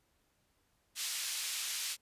pink band-pass noise, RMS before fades -38 dBFS, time 0.95-1.97 s, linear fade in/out 50 ms, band 3200 to 11000 Hz, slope 12 dB/octave, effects pink hiss -75 dBFS RMS until 2.01 s + resampled to 32000 Hz

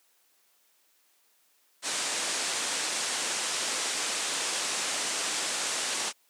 white low-pass noise, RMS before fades -31 dBFS, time 1.82-6.13 s, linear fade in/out 50 ms, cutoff 9100 Hz, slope 48 dB/octave, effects white hiss -67 dBFS RMS until 6.29 s + high-pass 300 Hz 12 dB/octave

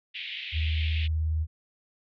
white band-pass noise, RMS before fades -37 dBFS, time 0.14-1.08 s, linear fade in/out 20 ms, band 2100 to 3500 Hz, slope 48 dB/octave
sine tone with vibrato, 78.8 Hz, D#2, 23 cents sharp, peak -24 dBFS, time 0.52-1.47 s, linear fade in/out 50 ms, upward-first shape triangle, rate 19 Hz, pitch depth 41 cents each way
effects none

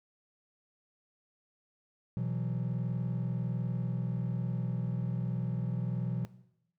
triangle chord, B suspended fourth, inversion none, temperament equal, 123.47 / 164.81 / 185 Hz, B2 / E3 / F#3, 0 / 0 / 0 cents, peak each -31 / -34 / -35 dBFS, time 2.17-6.25 s, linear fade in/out 0 ms, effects noise-tail reverb RT60 0.8 s tail -17 dB re dry + tanh soft clip ceiling -22 dBFS

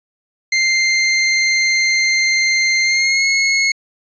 sawtooth tone with pitch glide, 2093 to 2174 Hz, C7 to C#7, 0 to -34 cents, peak -9 dBFS, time 0.52-3.72 s, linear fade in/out 5 ms, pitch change +66 cents, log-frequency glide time 2.83-3.25 s, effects resampled to 16000 Hz

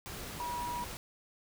sine tone in noise, 967 Hz, B5, 37 cents flat, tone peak -35 dBFS, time 0.4-0.84 s, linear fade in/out 0 ms, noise pink, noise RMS -43 dBFS, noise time 0.06-0.97 s, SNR +5 dB, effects none

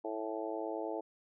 harmonic tone with a mistuned harmonic, 109.8 Hz, A2, 3 cents flat, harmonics 3 / 4 / 5 / 6 / 7 / 8, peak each -41 / -41 / -43 / -42 / -47 / -45 dBFS, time 0.04-1.01 s, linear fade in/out 10 ms, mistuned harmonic 8, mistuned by -25 cents, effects none

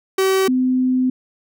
45% pulse / sine tone pair in turn, 382.3 / 255.6 Hz, G4 / C4, -43 / -40 cents, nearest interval perfect fifth, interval 697 cents, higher first, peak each -14 dBFS, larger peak neither, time 0.18-0.48 / 0.48-1.1 s, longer second, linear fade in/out 5 ms, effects none

